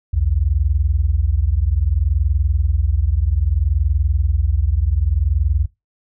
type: tone pair together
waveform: sine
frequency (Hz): 61.58 / 82.2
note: B1 / E2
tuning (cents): -4 / -4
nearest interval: perfect fourth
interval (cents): 500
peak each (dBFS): -17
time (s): 0.13-5.66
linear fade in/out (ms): 10
effects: noise-tail reverb RT60 0.2 s tail -21 dB re dry